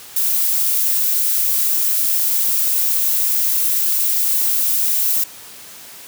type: noise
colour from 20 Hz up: violet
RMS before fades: -17 dBFS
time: 0.16-5.24 s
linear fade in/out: 5 ms
effects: white hiss -38 dBFS RMS until 6.07 s + high-pass 60 Hz 12 dB/octave